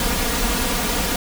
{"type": "noise with comb filter", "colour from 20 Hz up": "pink", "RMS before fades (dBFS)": -21, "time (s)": [0, 1.16], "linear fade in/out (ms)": 2, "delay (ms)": 4.2, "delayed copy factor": 0.7, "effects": []}